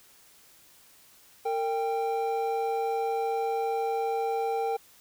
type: tone pair together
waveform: triangle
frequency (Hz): 457.4 / 789.9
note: A#4 / G5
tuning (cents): -33 / +13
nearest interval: major sixth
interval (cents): 946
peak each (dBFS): -27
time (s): 1.45-4.77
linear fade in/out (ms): 10
effects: white hiss -57 dBFS RMS until 5 s